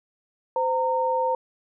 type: tone pair together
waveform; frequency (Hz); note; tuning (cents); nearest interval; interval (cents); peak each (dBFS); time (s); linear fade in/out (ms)
sine; 515 / 919.2; C5 / A#5; -28 / -25; minor seventh; 1003; -24 / -23; 0.56-1.35; 2
effects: none